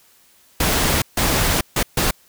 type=noise bursts at uneven times; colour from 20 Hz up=pink; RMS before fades=-18 dBFS; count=4; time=0.6-1.02 / 1.17-1.61 / 1.76-1.83 / 1.97-2.11 s; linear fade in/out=5 ms; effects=white hiss -54 dBFS RMS until 2.28 s